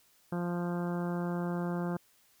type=harmonic tone; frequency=174.61 Hz; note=F3; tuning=in tune; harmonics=1 / 2 / 3 / 4 / 5 / 6 / 7 / 8 / 9; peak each=-32 / -38 / -42 / -44 / -46 / -48 / -49 / -50 / -51 dBFS; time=0.32-1.97 s; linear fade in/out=5 ms; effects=white hiss -66 dBFS RMS until 2.4 s